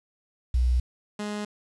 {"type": "tone pair in turn", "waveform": ["sine", "sawtooth"], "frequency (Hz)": [61.74, 208.4], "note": ["B1", "G#3"], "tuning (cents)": [0, 6], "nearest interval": "octave + major sixth", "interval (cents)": 2106, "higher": "second", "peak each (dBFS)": [-19, -26], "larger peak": "first", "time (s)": [[0.54, 0.8], [1.19, 1.45]], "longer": "neither", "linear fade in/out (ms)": 5, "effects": ["resampled to 22050 Hz", "8-bit"]}